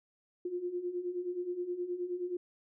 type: beating tone pair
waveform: sine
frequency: 349.2 / 358.7 Hz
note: F4 / F4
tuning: 0 / +46 cents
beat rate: 9.5 Hz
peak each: -40 / -35 dBFS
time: 0.45-2.37 s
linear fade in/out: 5 ms
effects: none